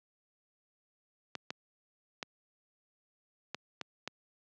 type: clicks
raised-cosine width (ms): 0.2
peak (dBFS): -19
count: 6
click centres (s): 1.353 / 1.505 / 2.228 / 3.546 / 3.813 / 4.076
effects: high-pass 150 Hz 12 dB/octave + low-pass 6000 Hz 12 dB/octave